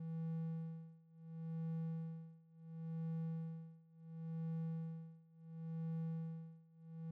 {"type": "tone with tremolo", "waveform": "triangle", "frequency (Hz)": 162.9, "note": "E3", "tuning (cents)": -20, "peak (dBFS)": -37, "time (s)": [0, 7.11], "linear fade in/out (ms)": 5, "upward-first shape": "sine", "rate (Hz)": 0.71, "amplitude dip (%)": 95, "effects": []}